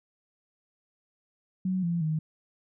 sine tone with pitch steps, 186.1 / 170.65 / 156.49 Hz, F#3 / F3 / D#3, +10 / -40 / +10 cents, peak -25 dBFS, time 1.65-2.19 s, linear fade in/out 5 ms, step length 180 ms, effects none

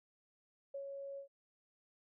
sine tone with ADSR envelope, 554.4 Hz, C#5, in tune, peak -40 dBFS, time 0.74-1.28 s, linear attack 7 ms, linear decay 91 ms, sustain -3 dB, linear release 100 ms, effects none

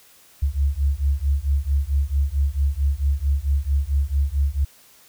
sine beating tone pair, 68 / 72.5 Hz, C#2 / D2, -33 / -22 cents, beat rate 4.5 Hz, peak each -21 / -21 dBFS, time 0.42-4.65 s, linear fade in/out 10 ms, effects white hiss -52 dBFS RMS until 5.08 s

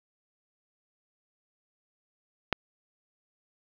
click, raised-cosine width 0.3 ms, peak -7 dBFS, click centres 2.527 s, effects low-pass 4000 Hz 12 dB/octave + 7-bit

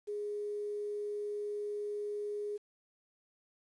sine tone with quantisation, 414.5 Hz, G#4, 3 cents flat, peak -35 dBFS, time 0.07-2.58 s, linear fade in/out 20 ms, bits 10, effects resampled to 24000 Hz

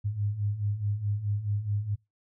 sine beating tone pair, 100 / 104.7 Hz, G2 / G#2, +35 / +15 cents, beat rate 4.7 Hz, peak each -33 / -28 dBFS, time 0.04-1.96 s, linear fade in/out 20 ms, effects noise-tail reverb RT60 0.2 s tail -23 dB re dry

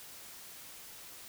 silence, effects white hiss -50 dBFS RMS until 1.28 s

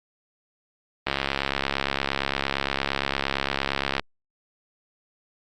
click train, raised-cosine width 0.3 ms, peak -7 dBFS, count 202, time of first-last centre 1.07-3.996 s, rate 68.7 Hz, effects Opus 32 kbps

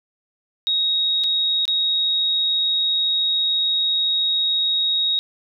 sine tone with dropouts, 3773 Hz, A#7, 20 cents sharp, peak -17 dBFS, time 0.67-5.19 s, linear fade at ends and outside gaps 0 ms, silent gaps 1.237-1.241 / 1.654-1.679 s, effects none

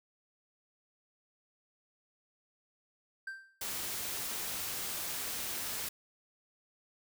triangle tone with exponential decay, 1568 Hz, G6, in tune, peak -34 dBFS, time 3.27-3.61 s, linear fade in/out 5 ms, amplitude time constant 73 ms
white noise, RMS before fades -38 dBFS, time 3.61-5.89 s, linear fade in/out 5 ms
effects none

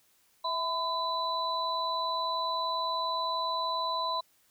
sine tone cluster, 655 / 1008 / 3975 Hz, E5 / B5 / B7, -11 / +35 / +10 cents, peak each -37 / -30 / -35 dBFS, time 0.44-4.21 s, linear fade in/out 10 ms, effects white hiss -67 dBFS RMS until 4.5 s

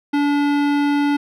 sine tone with hard clipping, 288.1 Hz, D4, 33 cents flat, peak -17 dBFS, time 0.13-1.17 s, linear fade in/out 10 ms, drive 18 dB, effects none

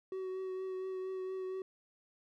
triangle tone with vibrato, 375.9 Hz, F#4, 27 cents sharp, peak -35 dBFS, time 0.12-1.62 s, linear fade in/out 2 ms, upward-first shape triangle, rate 4.3 Hz, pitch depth 19 cents each way, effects none

